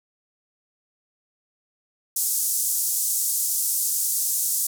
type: band-pass noise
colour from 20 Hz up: white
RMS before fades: -24 dBFS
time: 2.16-4.67 s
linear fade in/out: 5 ms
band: 6300 to 14000 Hz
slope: 24 dB/octave
effects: none